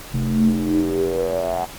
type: tone with band-pass filter sweep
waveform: square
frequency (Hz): 43.65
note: F1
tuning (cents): 0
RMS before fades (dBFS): -20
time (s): 0.13-1.66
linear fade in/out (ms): 20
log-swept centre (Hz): 160 to 770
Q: 9.6
effects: pink hiss -37 dBFS RMS until 1.78 s + Opus 48 kbps